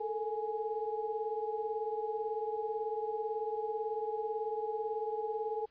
sine tone cluster, 433.6 / 451.7 / 834 Hz, A4 / A4 / G#5, -25 / +45 / +7 cents, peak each -37 / -38 / -38 dBFS, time 0-5.66 s, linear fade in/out 10 ms, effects pink hiss -70 dBFS RMS until 5.7 s + resampled to 11025 Hz

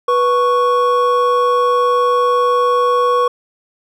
triangle tone pair together, 490.2 / 1108.7 Hz, B4 / C#6, -13 / 0 cents, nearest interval octave + major second, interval 1413 cents, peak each -12 dBFS, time 0.08-3.28 s, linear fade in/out 5 ms, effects none

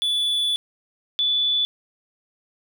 triangle / sine tone pair in turn, 3453 / 3468 Hz, A7 / A7, -33 / -26 cents, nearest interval unison, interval 7 cents, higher second, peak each -18 dBFS, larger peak neither, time 0.02-0.56 / 1.19-1.65 s, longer first, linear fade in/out 0 ms, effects none

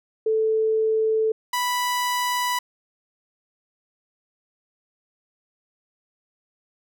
sine / sawtooth tone pair in turn, 439.6 / 986.9 Hz, A4 / B5, -2 / -2 cents, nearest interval octave + major second, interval 1400 cents, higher second, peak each -18 dBFS, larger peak neither, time 0.26-1.32 / 1.53-2.59 s, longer neither, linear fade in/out 5 ms, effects none

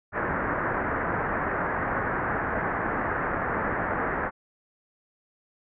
white low-pass noise, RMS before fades -28 dBFS, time 0.12-4.31 s, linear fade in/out 50 ms, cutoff 1800 Hz, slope 48 dB/octave, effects none

